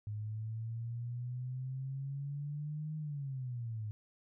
sine exponential two-way sweep, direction up then down, 104.6 to 155.56 to 104.6 Hz, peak -37 dBFS, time 0.07-3.91 s, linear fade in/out 0 ms, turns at 2.97 s, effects none

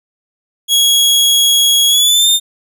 sawtooth tone with pitch glide, 3322 to 3623 Hz, G#7 to A7, 0 to +50 cents, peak -5 dBFS, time 0.68-2.4 s, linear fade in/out 50 ms, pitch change +150 cents, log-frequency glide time 1.88-2.29 s, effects none

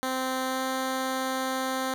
10% pulse tone with pitch glide, 260 to 261.7 Hz, C4 to C4, -11 to 0 cents, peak -19 dBFS, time 0.03-1.94 s, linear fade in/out 0 ms, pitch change +11 cents, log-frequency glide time 0.45-0.64 s, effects none

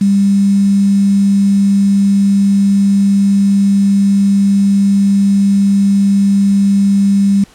sine tone with quantisation, 198.4 Hz, G3, 21 cents sharp, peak -7 dBFS, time 0.01-7.44 s, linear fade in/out 5 ms, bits 5, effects pink hiss -44 dBFS RMS until 7.54 s + low-pass 10000 Hz 12 dB/octave

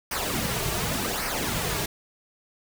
pink noise with flanger, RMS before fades -28 dBFS, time 0.11-1.86 s, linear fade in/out 5 ms, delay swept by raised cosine 0.27 to 3.97 ms, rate 0.88 Hz, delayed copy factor -0.65, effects none

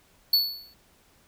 square tone with exponential decay, 4435 Hz, C#8, in tune, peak -16 dBFS, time 0.33-0.74 s, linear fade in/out 5 ms, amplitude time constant 87 ms, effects pink hiss -61 dBFS RMS until 1.27 s

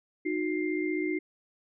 sine tone cluster, 308.4 / 363.9 / 2104 Hz, D#4 / F#4 / C7, -15 / -29 / +9 cents, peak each -30 / -31 / -36 dBFS, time 0.25-1.19 s, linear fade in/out 10 ms, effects none

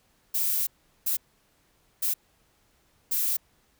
violet noise bursts at uneven times, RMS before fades -26 dBFS, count 4, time 0.34-0.67 / 1.06-1.17 / 2.02-2.14 / 3.11-3.37 s, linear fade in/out 10 ms, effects pink hiss -66 dBFS RMS until 3.79 s

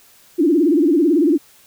sine tone with vibrato, 315.7 Hz, D#4, 25 cents sharp, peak -11 dBFS, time 0.38-1.38 s, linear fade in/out 20 ms, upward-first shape sine, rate 18 Hz, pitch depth 210 cents each way, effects white hiss -50 dBFS RMS until 1.66 s

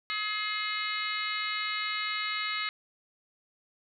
harmonic tone, 423.8 Hz, G#4, 35 cents sharp, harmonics 3 / 4 / 5 / 6 / 7 / 8 / 9 / 10, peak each -36 / -41 / -34 / -42 / -40 / -47 / -39 / -40 dBFS, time 0.1-2.69 s, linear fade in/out 0 ms, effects none

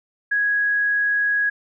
sine tone, 1661.2 Hz, G#6, in tune, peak -17 dBFS, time 0.31-1.5 s, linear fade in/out 10 ms, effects none

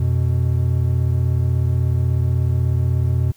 triangle tone pair together, 87.31 / 123.68 Hz, F2 / B2, 0 / +3 cents, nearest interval tritone, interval 603 cents, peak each -16 dBFS, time 0-3.32 s, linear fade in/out 5 ms, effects white hiss -55 dBFS RMS until 3.36 s

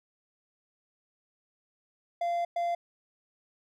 triangle tone bursts at uneven times, 690 Hz, F5, 21 cents flat, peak -25 dBFS, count 2, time 2.21-2.45 / 2.56-2.75 s, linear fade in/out 5 ms, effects none

